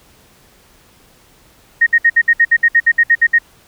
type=tone bursts; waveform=sine; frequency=1863 Hz; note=A#6; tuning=2 cents flat; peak=-6 dBFS; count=14; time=1.81-3.387 s; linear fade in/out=10 ms; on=56 ms; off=61 ms; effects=pink hiss -49 dBFS RMS until 3.67 s